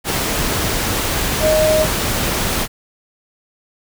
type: tone in noise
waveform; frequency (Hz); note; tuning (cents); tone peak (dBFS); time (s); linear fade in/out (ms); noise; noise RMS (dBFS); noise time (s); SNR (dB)
sine; 622.3; D#5; 0; -12; 1.4-1.87; 50; pink; -19; 0.04-2.68; +4
effects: none